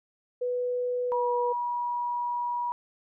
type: tone with pitch glide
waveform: sine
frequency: 493.9 to 487.1 Hz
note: B4 to B4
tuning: 0 to -24 cents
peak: -26 dBFS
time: 0.41-1.53 s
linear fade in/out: 10 ms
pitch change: -24 cents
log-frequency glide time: 1.08-1.33 s
type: tone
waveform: sine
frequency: 965 Hz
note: B5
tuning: 40 cents flat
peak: -27 dBFS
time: 1.12-2.72 s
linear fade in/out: 0 ms
effects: none